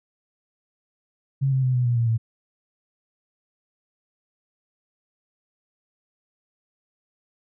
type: tone with pitch steps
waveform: sine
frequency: 136.2 / 132.09 / 128.11 / 124.25 / 120.5 / 116.87 / 113.35 Hz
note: C#3 / C3 / C3 / B2 / B2 / A#2 / A#2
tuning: -30 / +17 / -36 / +11 / -42 / +5 / -48 cents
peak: -18 dBFS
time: 1.41-2.18 s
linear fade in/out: 20 ms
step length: 110 ms
effects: none